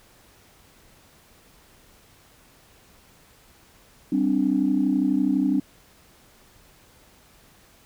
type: chord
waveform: sine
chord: G suspended fourth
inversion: none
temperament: equal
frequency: 196 / 261.6 / 293.7 Hz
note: G3 / C4 / D4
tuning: 0 / 0 / 0 cents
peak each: -25 / -22 / -22 dBFS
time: 4.12-5.6 s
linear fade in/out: 5 ms
effects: tanh soft clip ceiling -10 dBFS + pink hiss -55 dBFS RMS until 7.85 s